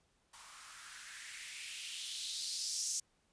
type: noise with band-pass filter sweep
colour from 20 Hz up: violet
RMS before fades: -43 dBFS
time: 0.33-3 s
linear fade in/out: 5 ms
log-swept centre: 970 to 6300 Hz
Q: 3.2
effects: pink hiss -75 dBFS RMS until 3.32 s + resampled to 22050 Hz